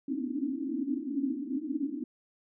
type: band-pass noise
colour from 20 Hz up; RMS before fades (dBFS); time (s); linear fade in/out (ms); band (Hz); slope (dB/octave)
pink; -33; 0.08-2.04; 5; 250 to 310; 96
effects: none